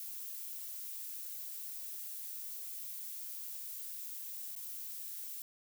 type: noise with dropouts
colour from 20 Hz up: violet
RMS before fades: -44 dBFS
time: 0-5.42 s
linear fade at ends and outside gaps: 1 ms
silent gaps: 4.553-4.562 s
effects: none